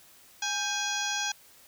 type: harmonic tone with a mistuned harmonic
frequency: 830.6 Hz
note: G#5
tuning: in tune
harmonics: 1 / 2 / 3 / 4 / 5 / 6 / 7 / 8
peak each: -36 / -34 / -38 / -35 / -41 / -39 / -36 / -38 dBFS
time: 0.42-1.32 s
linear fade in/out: 5 ms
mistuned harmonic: 2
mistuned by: -94 cents
effects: white hiss -56 dBFS RMS until 1.67 s